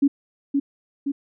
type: tone with echo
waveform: sine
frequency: 280 Hz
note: C#4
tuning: 18 cents sharp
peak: -13 dBFS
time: 0.02-0.08 s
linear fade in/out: 10 ms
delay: 520 ms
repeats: 2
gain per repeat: -4 dB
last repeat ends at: 1.12 s
effects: none